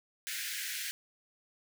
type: high-pass noise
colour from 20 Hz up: pink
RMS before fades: -38 dBFS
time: 0.27-0.91 s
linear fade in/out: 0 ms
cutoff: 1500 Hz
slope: 96 dB/octave
effects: none